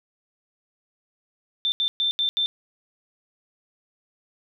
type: tone bursts at uneven times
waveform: sine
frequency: 3562 Hz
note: A7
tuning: 21 cents sharp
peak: -20 dBFS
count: 5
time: 1.65-1.72 / 1.8-1.88 / 2-2.11 / 2.19-2.29 / 2.37-2.46 s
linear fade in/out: 0 ms
effects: none